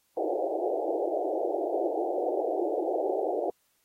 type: band-pass noise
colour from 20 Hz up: pink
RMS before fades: -29 dBFS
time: 0.17-3.5 s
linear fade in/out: 2 ms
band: 320 to 790 Hz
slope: 96 dB/octave
effects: white hiss -71 dBFS RMS until 3.84 s + AAC 48 kbps